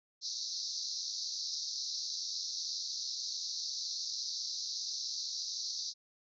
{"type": "band-pass noise", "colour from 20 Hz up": "pink", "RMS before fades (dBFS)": -39, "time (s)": [0.21, 5.94], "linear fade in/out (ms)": 50, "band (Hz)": [4000, 6100], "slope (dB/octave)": 96, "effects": []}